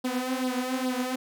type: tone with flanger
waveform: sawtooth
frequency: 254.9 Hz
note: C4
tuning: 45 cents flat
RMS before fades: -29 dBFS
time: 0.04-1.16 s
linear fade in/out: 10 ms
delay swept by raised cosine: 0.21 to 5.61 ms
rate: 2.4 Hz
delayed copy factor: +0.75
effects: none